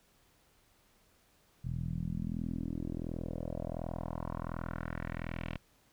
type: tone with low-pass filter sweep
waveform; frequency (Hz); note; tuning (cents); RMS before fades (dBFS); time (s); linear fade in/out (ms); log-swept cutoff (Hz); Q
10% pulse; 41.37; E1; +7; -38; 1.64-5.58; 10; 130 to 2800; 2.7
effects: pink hiss -68 dBFS RMS until 5.92 s